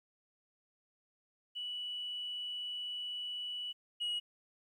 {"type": "tone pair in turn", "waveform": "sine", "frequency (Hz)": [2952, 2905], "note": ["F#7", "F#7"], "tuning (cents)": [-5, -32], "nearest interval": "unison", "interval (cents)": 27, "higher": "first", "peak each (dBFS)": [-37, -31], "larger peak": "second", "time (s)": [[1.55, 3.73], [4, 4.2]], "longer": "first", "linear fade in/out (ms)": 20, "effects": ["tanh soft clip ceiling -32 dBFS", "12-bit"]}